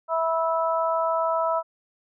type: harmonic tone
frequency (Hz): 327.2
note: E4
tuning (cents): -13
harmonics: 2 / 3 / 4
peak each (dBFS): -24 / -26 / -27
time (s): 0.08-1.63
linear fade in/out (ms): 50
effects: none